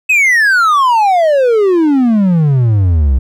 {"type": "exponential sweep", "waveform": "triangle", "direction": "down", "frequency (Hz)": [2600, 61.74], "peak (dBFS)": -5, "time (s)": [0.09, 3.19], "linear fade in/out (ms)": 10, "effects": []}